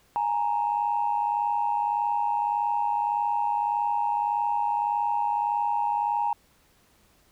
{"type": "tone pair together", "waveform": "sine", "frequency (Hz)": [830.6, 932.3], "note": ["G#5", "A#5"], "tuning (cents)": [0, 0], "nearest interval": "major second", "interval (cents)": 200, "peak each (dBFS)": -25, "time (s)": [0.16, 6.33], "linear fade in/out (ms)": 0, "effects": ["tanh soft clip ceiling -16 dBFS", "pink hiss -62 dBFS RMS until 7.31 s"]}